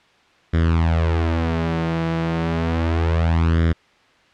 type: tone with flanger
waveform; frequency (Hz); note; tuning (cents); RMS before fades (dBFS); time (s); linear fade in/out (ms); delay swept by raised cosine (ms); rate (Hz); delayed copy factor
sawtooth; 82.41; E2; 0; -19; 0.53-3.73; 10; 0.57 to 5.97; 0.32; +0.75
effects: white hiss -54 dBFS RMS until 4.33 s + low-pass 3000 Hz 12 dB/octave